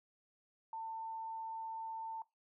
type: tone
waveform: sine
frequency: 896 Hz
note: A5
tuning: 31 cents sharp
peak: -40 dBFS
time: 0.73-2.22 s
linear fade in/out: 2 ms
effects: noise-tail reverb RT60 0.2 s tail -20 dB re dry